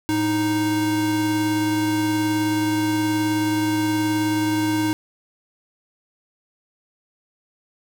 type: tone pair together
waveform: square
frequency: 110 / 311.1 Hz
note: A2 / D#4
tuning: 0 / 0 cents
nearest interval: octave + tritone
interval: 1800 cents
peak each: -29 / -20 dBFS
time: 0.09-4.93 s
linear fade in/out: 0 ms
effects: none